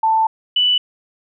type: tone pair in turn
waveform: sine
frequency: 886 / 2972 Hz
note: A5 / F#7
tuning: +12 / +7 cents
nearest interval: octave + major sixth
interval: 2095 cents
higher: second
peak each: -12 dBFS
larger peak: neither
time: 0.03-0.27 / 0.56-0.78 s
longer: first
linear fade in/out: 5 ms
effects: none